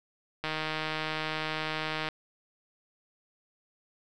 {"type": "click train", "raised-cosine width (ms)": 0.3, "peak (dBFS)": -16, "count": 258, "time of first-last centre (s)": [0.44, 2.087], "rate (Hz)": 156, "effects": []}